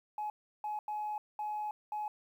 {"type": "tone bursts at uneven times", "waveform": "sine", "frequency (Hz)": 845, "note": "G#5", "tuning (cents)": 30, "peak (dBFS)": -33, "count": 5, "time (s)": [[0.18, 0.3], [0.64, 0.79], [0.88, 1.18], [1.39, 1.71], [1.92, 2.08]], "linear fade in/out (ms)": 2, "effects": ["tanh soft clip ceiling -31 dBFS", "11-bit"]}